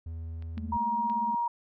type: tone with vibrato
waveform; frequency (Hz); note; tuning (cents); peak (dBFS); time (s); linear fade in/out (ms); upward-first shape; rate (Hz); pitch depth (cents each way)
triangle; 81.9; E2; -11; -33; 0.06-0.77; 5; sine; 19; 14
type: clicks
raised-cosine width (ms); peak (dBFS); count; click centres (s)
0.3; -38 / -30 / -32; 3; 0.424 / 0.579 / 1.099
type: tone with tremolo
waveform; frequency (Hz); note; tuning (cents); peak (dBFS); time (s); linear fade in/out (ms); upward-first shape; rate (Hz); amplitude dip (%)
sine; 220; A3; 0; -32; 0.57-1.35; 5; sine; 17; 90
type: tone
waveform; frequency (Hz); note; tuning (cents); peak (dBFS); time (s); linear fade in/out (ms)
sine; 946; A#5; +25; -26; 0.72-1.48; 5
effects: none